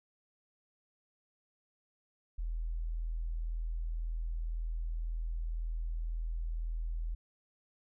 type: tone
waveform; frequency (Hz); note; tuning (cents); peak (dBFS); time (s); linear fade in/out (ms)
sine; 40.96; E1; -10; -33; 2.38-7.15; 10
effects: none